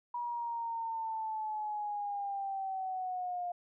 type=linear sweep; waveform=sine; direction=down; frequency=965 to 704 Hz; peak=-34 dBFS; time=0.14-3.52 s; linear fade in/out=5 ms; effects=none